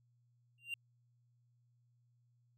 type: tone with exponential growth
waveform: triangle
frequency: 2776 Hz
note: F7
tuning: 11 cents flat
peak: -33 dBFS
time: 0.58-0.74 s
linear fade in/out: 2 ms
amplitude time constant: 34 ms
effects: added 120 Hz sine -70 dBFS peak until 2.57 s